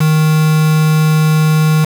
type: tone with quantisation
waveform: triangle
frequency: 155.8 Hz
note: D#3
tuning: 3 cents sharp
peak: -6 dBFS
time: 0-1.85 s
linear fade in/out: 10 ms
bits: 3
effects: none